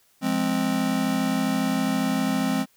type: chord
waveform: square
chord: F minor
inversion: none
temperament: just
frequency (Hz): 174.61 / 209.5 / 261.9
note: F3 / Ab3 / C4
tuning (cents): 0 / +15 / +2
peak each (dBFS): -30 / -27 / -25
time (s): 0.21-2.66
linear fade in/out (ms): 50
effects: white hiss -62 dBFS RMS until 2.76 s